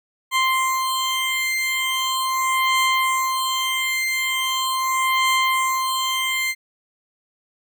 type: beating tone pair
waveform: 20% pulse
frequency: 1046.5 / 1046.9 Hz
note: C6 / C6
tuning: 0 / +1 cents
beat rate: 0.4 Hz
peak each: -17 dBFS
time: 0.31-6.55 s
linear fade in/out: 50 ms
effects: none